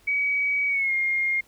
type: tone with pitch glide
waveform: sine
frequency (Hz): 2269 to 2129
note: C#7 to C7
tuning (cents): +40 to +30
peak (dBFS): -21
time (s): 0.07-1.41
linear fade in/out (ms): 10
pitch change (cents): -110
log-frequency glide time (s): 0.68-0.93
effects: pink hiss -58 dBFS RMS until 1.47 s